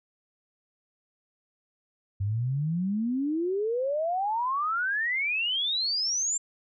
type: exponential sweep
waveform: sine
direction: up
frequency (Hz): 95.7 to 7430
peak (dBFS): -25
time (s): 2.2-6.38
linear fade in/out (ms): 10
effects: none